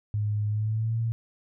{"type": "tone with pitch glide", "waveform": "sine", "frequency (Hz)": [104.9, 114.39], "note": ["G#2", "A#2"], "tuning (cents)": [18, -32], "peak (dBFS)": -24, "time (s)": [0.14, 1.12], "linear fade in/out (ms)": 0, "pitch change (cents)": 150, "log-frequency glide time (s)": [0.48, 0.99], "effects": []}